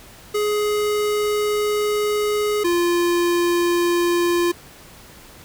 square tone pair in turn, 418.7 / 347.2 Hz, G#4 / F4, +14 / -10 cents, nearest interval minor third, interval 324 cents, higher first, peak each -19 / -17 dBFS, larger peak second, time 0.34-2.64 / 2.64-4.52 s, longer first, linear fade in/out 10 ms, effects pink hiss -44 dBFS RMS until 5.44 s

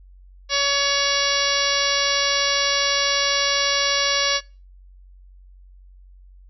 harmonic tone with a mistuned harmonic, 564 Hz, C#5, 30 cents sharp, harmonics 1 / 2 / 3 / 4 / 5 / 6 / 7 / 8 / 9 / 10, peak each -27 / -27 / -27 / -27 / -27 / -27 / -27 / -27 / -27 / -27 dBFS, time 0.49-4.41 s, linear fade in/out 50 ms, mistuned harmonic 4, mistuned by -18 cents, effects noise-tail reverb RT60 0.3 s tail -20 dB re dry + added 46 Hz sine -44 dBFS peak until 6.49 s

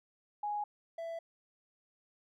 sine / triangle tone pair in turn, 830.6 / 664.3 Hz, G#5 / E5, 0 / +13 cents, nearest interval major third, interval 387 cents, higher first, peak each -33 / -36 dBFS, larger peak first, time 0.43-0.64 / 0.98-1.19 s, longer neither, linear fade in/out 5 ms, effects none

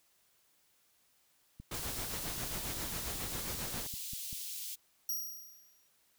click train, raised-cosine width 5 ms, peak -35 dBFS, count 15, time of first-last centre 1.6-4.329 s, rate 5.13 Hz
pink noise with tremolo, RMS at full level -40 dBFS, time 1.71-3.87 s, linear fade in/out 5 ms, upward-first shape sine, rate 7.4 Hz, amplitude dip 55%
white high-pass noise, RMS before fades -42 dBFS, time 1.73-4.76 s, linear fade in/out 20 ms, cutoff 3000 Hz, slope 24 dB/octave
5% pulse tone with exponential decay, 5710 Hz, F8, 37 cents sharp, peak -26 dBFS, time 5.09-5.88 s, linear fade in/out 2 ms, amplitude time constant 170 ms
effects white hiss -71 dBFS RMS until 6.18 s

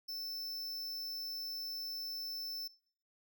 square tone, 5300 Hz, E8, 9 cents sharp, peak -40 dBFS, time 0.08-2.68 s, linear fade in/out 10 ms, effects noise-tail reverb RT60 0.6 s tail -22 dB re dry

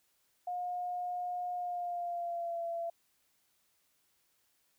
sine tone with pitch glide, 716 to 677 Hz, F5 to E5, +43 to +46 cents, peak -34 dBFS, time 0.47-2.9 s, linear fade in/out 5 ms, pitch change -97 cents, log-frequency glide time 1.54-2.64 s, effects white hiss -74 dBFS RMS until 4.78 s

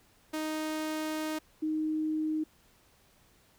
sawtooth / sine tone pair in turn, 311.1 / 311.1 Hz, D#4 / D#4, 0 / 0 cents, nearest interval unison, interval 0 cents, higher neither, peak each -28 dBFS, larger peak neither, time 0.33-1.39 / 1.62-2.44 s, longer first, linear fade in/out 10 ms, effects pink hiss -64 dBFS RMS until 3.58 s

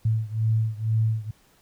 sine beating tone pair, 110 / 112.1 Hz, A2 / A2, 0 / +33 cents, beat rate 2.1 Hz, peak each -23 / -25 dBFS, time 0.05-1.31 s, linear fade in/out 5 ms, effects pink hiss -60 dBFS RMS until 1.61 s

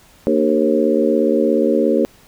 harmonic tone with a mistuned harmonic, 77 Hz, D#2, 17 cents flat, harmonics 3 / 4 / 5 / 6 / 7, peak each -19 / -19 / -19 / -19 / -19 dBFS, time 0.27-2.05 s, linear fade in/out 0 ms, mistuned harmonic 4, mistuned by -50 cents, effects pink hiss -49 dBFS RMS until 2.27 s

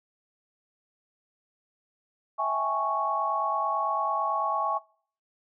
sine tone cluster, 653 / 794 / 843 / 1107 Hz, E5 / G5 / G#5 / C#6, -17 / +22 / +26 / -3 cents, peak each -33 / -34 / -31 / -27 dBFS, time 2.38-4.79 s, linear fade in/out 20 ms, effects noise-tail reverb RT60 0.5 s tail -22 dB re dry

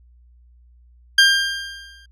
20% pulse tone with exponential decay, 1596 Hz, G6, 31 cents sharp, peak -3 dBFS, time 1.18-2.06 s, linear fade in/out 5 ms, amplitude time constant 190 ms, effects added 60 Hz sine -48 dBFS peak until 2.11 s + low-pass 8000 Hz 12 dB/octave

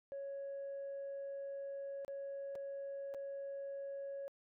sine tone with dropouts, 554.4 Hz, C#5, in tune, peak -40 dBFS, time 0.12-4.28 s, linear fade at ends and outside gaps 0 ms, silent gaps 2.048-2.08 / 2.553-2.557 / 3.14-3.146 s, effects tanh soft clip ceiling -39 dBFS

